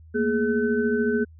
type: tone cluster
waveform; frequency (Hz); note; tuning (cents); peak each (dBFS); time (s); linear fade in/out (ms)
sine; 222.7 / 236.5 / 419 / 1517; A3 / A#3 / G#4 / F#6; +21 / +25 / +15 / +43; -30 / -24 / -23 / -30; 0.14-1.25; 20
effects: added 80 Hz sine -45 dBFS peak until 1.39 s